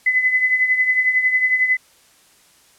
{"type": "tone with tremolo", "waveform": "sine", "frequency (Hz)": 2017, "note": "B6", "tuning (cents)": 36, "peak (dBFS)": -11, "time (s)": [0.06, 1.77], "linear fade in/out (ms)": 5, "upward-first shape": "triangle", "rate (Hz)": 11, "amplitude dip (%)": 70, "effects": ["white hiss -53 dBFS RMS until 2.78 s", "low-pass 11000 Hz 12 dB/octave"]}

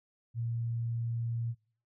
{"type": "tone", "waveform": "sine", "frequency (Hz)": 116.54, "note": "A#2", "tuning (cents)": 0, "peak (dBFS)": -31, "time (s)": [0.34, 1.55], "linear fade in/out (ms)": 50, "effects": ["noise-tail reverb RT60 0.5 s tail -24 dB re dry"]}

